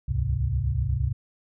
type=tone cluster; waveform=sine; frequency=65.6 / 73.9 / 100.9 / 128.9 Hz; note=C2 / D2 / G#2 / C3; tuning=+5 / +11 / -49 / -26 cents; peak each=-28 dBFS; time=0.08-1.13 s; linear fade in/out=10 ms; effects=none